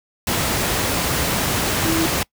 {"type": "tone in noise", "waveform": "sine", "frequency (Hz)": 325.2, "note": "E4", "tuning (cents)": -23, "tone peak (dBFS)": -19, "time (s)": [1.85, 2.06], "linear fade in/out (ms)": 2, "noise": "pink", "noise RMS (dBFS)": -20, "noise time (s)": [0.27, 2.23], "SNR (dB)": -2, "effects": ["noise-tail reverb RT60 0.1 s tail -24 dB re dry", "high-pass 60 Hz 12 dB/octave"]}